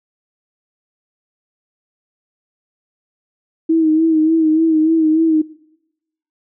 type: tone with vibrato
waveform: sine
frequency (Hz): 318.6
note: D#4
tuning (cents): +41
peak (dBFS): -10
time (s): 3.69-5.42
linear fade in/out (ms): 10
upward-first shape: sine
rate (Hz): 3.4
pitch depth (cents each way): 45
effects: noise-tail reverb RT60 0.9 s tail -22 dB re dry